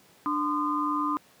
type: tone cluster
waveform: sine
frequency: 296.3 / 1030 / 1220 Hz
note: D4 / C6 / D#6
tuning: +15 / -28 / -34 cents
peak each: -29 dBFS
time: 0.26-1.17 s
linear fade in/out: 0 ms
effects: pink hiss -58 dBFS RMS until 1.4 s + high-pass 150 Hz 12 dB/octave